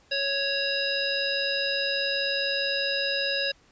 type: harmonic tone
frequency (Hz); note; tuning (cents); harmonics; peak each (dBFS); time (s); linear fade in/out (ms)
554.4; C#5; 0; 1 / 3 / 5 / 7 / 9; -31 / -31 / -31 / -31 / -31; 0.11-3.52; 10
effects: pink hiss -60 dBFS RMS until 3.71 s + resampled to 16000 Hz